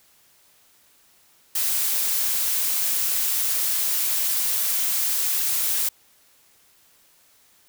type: noise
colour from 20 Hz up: blue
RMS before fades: -23 dBFS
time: 1.55-5.89 s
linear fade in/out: 5 ms
effects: white hiss -58 dBFS RMS until 7.68 s